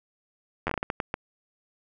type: slowing click train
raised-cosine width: 0.5 ms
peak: -12 dBFS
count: 10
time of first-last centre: 0.67-1.141 s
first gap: 10 ms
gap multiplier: 1.39
effects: none